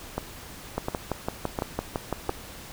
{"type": "two click trains", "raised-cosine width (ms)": 1, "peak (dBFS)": [-12, -13], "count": [10, 4], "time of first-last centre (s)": [[0.78, 2.295], [0.18, 2.293]], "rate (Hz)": [5.94, 1.42], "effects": ["pink hiss -43 dBFS RMS until 2.72 s"]}